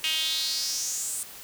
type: tone with high-pass filter sweep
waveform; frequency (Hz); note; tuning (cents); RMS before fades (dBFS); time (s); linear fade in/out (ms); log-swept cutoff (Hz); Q
sawtooth; 316; D#4; +27; -29; 0.04-1.23; 0; 2800 to 8900; 4.5
effects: white hiss -44 dBFS RMS until 1.43 s